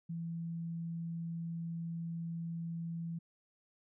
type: tone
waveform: sine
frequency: 167 Hz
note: E3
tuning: 23 cents sharp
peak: -37 dBFS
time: 0.09-3.19 s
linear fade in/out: 10 ms
effects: none